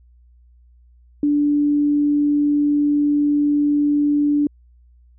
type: tone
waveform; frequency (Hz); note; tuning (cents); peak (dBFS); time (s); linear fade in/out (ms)
sine; 292; D4; -10; -14; 1.23-4.47; 2
effects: added 60 Hz sine -48 dBFS peak until 5.18 s